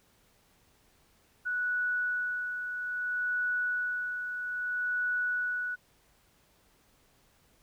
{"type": "tone with tremolo", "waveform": "sine", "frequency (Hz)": 1474, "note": "F#6", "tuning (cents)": -7, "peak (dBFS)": -27, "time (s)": [1.45, 5.76], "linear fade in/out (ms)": 20, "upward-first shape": "sine", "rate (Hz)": 0.61, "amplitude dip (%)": 50, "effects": ["pink hiss -66 dBFS RMS until 7.62 s"]}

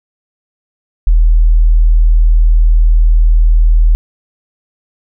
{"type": "tone", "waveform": "sine", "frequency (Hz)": 40, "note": "D#1", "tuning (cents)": 49, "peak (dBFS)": -4, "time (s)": [1.07, 3.95], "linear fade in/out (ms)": 0, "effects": []}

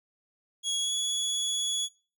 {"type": "tone with pitch glide", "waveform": "25% pulse", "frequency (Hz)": [3331, 3379], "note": ["G#7", "G#7"], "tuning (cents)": [4, 29], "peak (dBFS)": -23, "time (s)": [0.63, 1.89], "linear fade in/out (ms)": 50, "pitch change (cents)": 25, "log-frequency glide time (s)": [0.8, 0.93], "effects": ["noise-tail reverb RT60 0.4 s tail -23 dB re dry"]}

